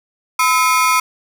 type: ring-modulated tone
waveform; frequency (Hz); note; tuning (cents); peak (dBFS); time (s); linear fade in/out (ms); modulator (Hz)
30% pulse; 1155; D6; -29; -6; 0.39-1; 5; 141
effects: none